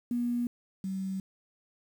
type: tone pair in turn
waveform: sine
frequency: 240.8 / 191.12 Hz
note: B3 / G3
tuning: -44 / -44 cents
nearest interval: major third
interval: 400 cents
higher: first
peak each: -27 / -31 dBFS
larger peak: first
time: 0.11-0.47 / 0.84-1.2 s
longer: neither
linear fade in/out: 2 ms
effects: 9-bit